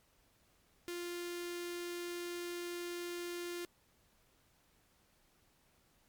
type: tone with notch filter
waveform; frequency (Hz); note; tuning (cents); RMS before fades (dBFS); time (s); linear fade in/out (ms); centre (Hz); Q
sawtooth; 349.2; F4; 0; -42; 0.88-3.65; 0; 790; 0.7
effects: pink hiss -71 dBFS RMS until 6.08 s + MP3 96 kbps